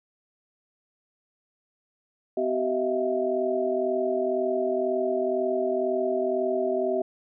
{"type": "tone cluster", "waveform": "sine", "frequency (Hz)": [253.3, 382.1, 637, 679], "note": ["B3", "G4", "D#5", "F5"], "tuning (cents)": [44, -44, 41, -49], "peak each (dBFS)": [-33, -26, -27, -32], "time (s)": [2.37, 7.02], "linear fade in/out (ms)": 5, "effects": []}